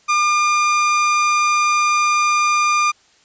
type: tone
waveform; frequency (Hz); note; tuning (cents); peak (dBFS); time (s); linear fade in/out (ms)
30% pulse; 1204; D6; +43; -11; 0.08-2.92; 20
effects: white hiss -54 dBFS RMS until 3.24 s + resampled to 16000 Hz